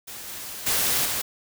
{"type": "noise with level steps", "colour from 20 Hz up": "white", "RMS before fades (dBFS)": [-38, -36, -23, -27], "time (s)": [0.07, 1.22], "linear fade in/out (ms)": 10, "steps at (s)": [0.27, 0.66, 1.05], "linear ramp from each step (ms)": 10, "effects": []}